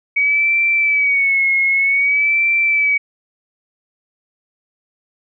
sine tone with vibrato, 2253 Hz, C#7, 28 cents sharp, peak -12 dBFS, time 0.16-2.98 s, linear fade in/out 10 ms, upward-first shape sine, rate 0.53 Hz, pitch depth 69 cents each way, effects none

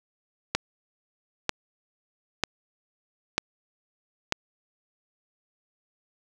click train, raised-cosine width 0.2 ms, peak -5 dBFS, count 5, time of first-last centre 0.55-4.324 s, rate 1.06 Hz, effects none

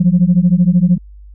sine beating tone pair, 171.5 / 184.5 Hz, F3 / F#3, -31 / -5 cents, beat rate 13 Hz, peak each -10 dBFS, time 0-0.98 s, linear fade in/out 10 ms, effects tanh soft clip ceiling -2 dBFS + added 50 Hz sine -34 dBFS peak until 1.34 s

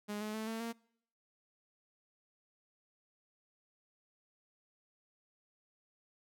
sawtooth tone with pitch steps, 207.7 / 213.3 / 219 / 224.9 / 231 Hz, G#3 / G#3 / A3 / A3 / A#3, 0 / +46 / -8 / +38 / -16 cents, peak -34 dBFS, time 0.08-0.73 s, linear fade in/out 20 ms, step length 130 ms, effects noise-tail reverb RT60 0.7 s tail -25 dB re dry

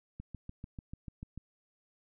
click train, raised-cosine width 5 ms, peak -30 dBFS, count 9, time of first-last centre 0.2-1.376 s, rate 6.8 Hz, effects none

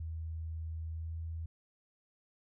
sine tone with pitch glide, 80.7 to 81.68 Hz, E2 to E2, -36 to -15 cents, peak -37 dBFS, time 0-1.46 s, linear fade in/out 5 ms, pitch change +21 cents, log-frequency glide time 0.91-1.16 s, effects none

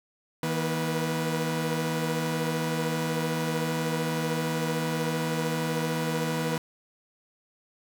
sawtooth tone cluster, 159.7 / 238.2 / 492.2 Hz, D#3 / A#3 / B4, +45 / +38 / -6 cents, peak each -25 / -29 / -28 dBFS, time 0.43-6.58 s, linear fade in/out 2 ms, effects none

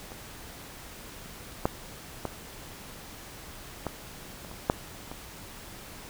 clicks, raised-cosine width 1 ms, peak -29 / -9 / -16 / -16 / -30 / -29 / -7 / -25 dBFS, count 8, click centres 0.119 / 1.655 / 2.253 / 3.867 / 4.448 / 4.514 / 4.699 / 5.115 s, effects pink hiss -45 dBFS RMS until 6.09 s

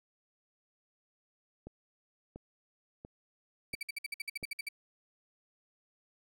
click train, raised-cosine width 2 ms, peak -32 dBFS, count 5, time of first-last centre 1.67-4.429 s, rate 1.45 Hz
35% pulse tone bursts, 2308 Hz, D7, 31 cents flat, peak -33 dBFS, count 13, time 3.73-4.688 s, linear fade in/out 5 ms, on 22 ms, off 56 ms
effects none

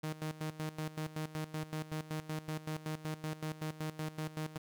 sawtooth tone with tremolo, 155.56 Hz, D#3, in tune, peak -32 dBFS, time 0.03-4.58 s, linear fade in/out 10 ms, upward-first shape square, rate 5.3 Hz, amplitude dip 80%, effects none

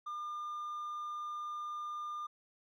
sine tone with hard clipping, 1204 Hz, D6, 43 cents sharp, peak -39 dBFS, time 0.06-2.27 s, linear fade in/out 10 ms, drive 2 dB, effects none

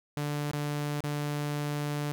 sawtooth tone with dropouts, 146.83 Hz, D3, in tune, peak -26 dBFS, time 0.17-2.12 s, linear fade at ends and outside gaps 0 ms, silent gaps 0.513-0.534 / 1.005-1.039 s, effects none

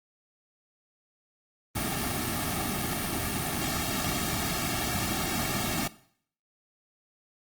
pink noise with comb filter, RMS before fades -30 dBFS, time 1.75-5.88 s, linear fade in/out 10 ms, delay 2 ms, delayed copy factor -0.9, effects noise-tail reverb RT60 0.6 s tail -18 dB re dry + Opus 32 kbps

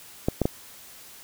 clicks, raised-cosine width 2 ms, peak -8 dBFS, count 3, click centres 0.285 / 0.417 / 0.455 s, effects white hiss -47 dBFS RMS until 1.23 s

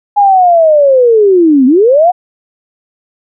sine linear two-way sweep, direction down then up, 830.6 to 246.9 to 744 Hz, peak -3 dBFS, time 0.16-2.12 s, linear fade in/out 20 ms, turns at 1.66 s, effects none

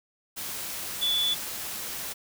sine tone in noise, 3452 Hz, A7, 34 cents flat, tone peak -23 dBFS, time 1.01-1.35 s, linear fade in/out 20 ms, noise white, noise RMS -35 dBFS, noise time 0.36-2.14 s, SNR +9 dB, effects none

